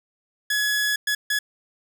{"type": "tone bursts at uneven times", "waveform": "sawtooth", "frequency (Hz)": 1691, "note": "G#6", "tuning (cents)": 31, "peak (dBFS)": -17, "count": 3, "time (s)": [[0.5, 0.96], [1.07, 1.15], [1.3, 1.39]], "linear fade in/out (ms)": 5, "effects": []}